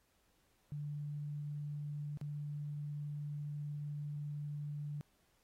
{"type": "tone with dropouts", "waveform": "sine", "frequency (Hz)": 146.9, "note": "D3", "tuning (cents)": 1, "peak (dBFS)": -39, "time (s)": [0.72, 5.01], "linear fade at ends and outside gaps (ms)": 0, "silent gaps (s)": [2.173, 2.213], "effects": ["pink hiss -75 dBFS RMS until 5.43 s", "AAC 48 kbps"]}